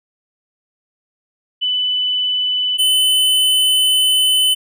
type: tone pair in turn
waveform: sine / square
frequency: 2994 / 3024 Hz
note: F#7 / F#7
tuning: +20 / +37 cents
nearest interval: unison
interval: 17 cents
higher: second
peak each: -15 / -12 dBFS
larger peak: second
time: 1.61-2.78 / 2.78-4.55 s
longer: second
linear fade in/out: 20 ms
effects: none